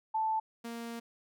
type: tone pair in turn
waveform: sine / sawtooth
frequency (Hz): 879 / 232.8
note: A5 / A#3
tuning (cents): -2 / -2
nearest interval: octave + major seventh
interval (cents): 2300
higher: first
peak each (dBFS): -28 / -35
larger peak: first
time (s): 0.14-0.4 / 0.64-1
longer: second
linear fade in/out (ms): 10
effects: none